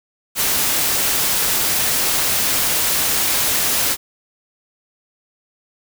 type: noise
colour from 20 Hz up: white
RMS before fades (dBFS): -18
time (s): 0.35-3.97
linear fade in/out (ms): 50
effects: none